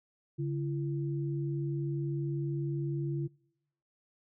sine tone pair together, 142.1 / 338 Hz, C#3 / E4, +43 / +43 cents, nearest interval octave + minor third, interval 1500 cents, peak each -31 / -37 dBFS, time 0.38-3.28 s, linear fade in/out 20 ms, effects noise-tail reverb RT60 0.9 s tail -26 dB re dry

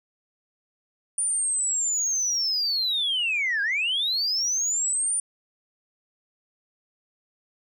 sine linear two-way sweep, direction down then up, 9400 to 1581 to 9400 Hz, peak -21 dBFS, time 1.18-5.2 s, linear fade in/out 2 ms, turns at 3.62 s, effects tanh soft clip ceiling -19 dBFS

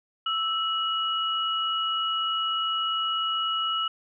sine tone pair together, 1318.5 / 2911 Hz, E6 / F#7, 0 / -29 cents, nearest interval octave + major second, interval 1371 cents, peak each -27 dBFS, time 0.26-3.88 s, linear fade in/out 5 ms, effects none

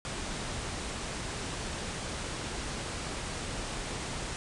pink low-pass noise, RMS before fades -37 dBFS, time 0.05-4.36 s, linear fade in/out 0 ms, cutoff 9700 Hz, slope 96 dB/octave, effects none

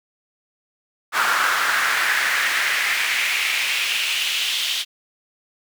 brown noise with high-pass filter sweep, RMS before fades -21 dBFS, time 1.12-4.85 s, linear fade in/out 50 ms, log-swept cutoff 1300 to 3300 Hz, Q 3, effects none

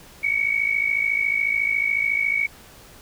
sine tone pair together, 2217 / 2271 Hz, C#7 / C#7, 0 / +41 cents, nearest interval unison, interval 41 cents, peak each -22 dBFS, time 0.23-2.47 s, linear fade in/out 10 ms, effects pink hiss -47 dBFS RMS until 3.01 s

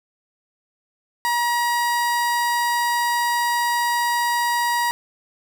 30% pulse tone, 955 Hz, A#5, 42 cents sharp, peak -16 dBFS, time 1.25-4.91 s, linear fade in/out 0 ms, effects none

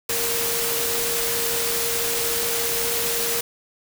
sine tone in noise, 466.2 Hz, A#4, in tune, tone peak -29 dBFS, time 0.09-3.41 s, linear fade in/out 5 ms, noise white, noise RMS -24 dBFS, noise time 0.09-3.41 s, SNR -8 dB, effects none

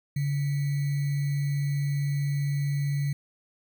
sine tone with sample-and-hold, 142.3 Hz, C#3, 46 cents sharp, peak -24 dBFS, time 0.16-3.13 s, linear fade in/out 5 ms, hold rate 2100 Hz, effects none

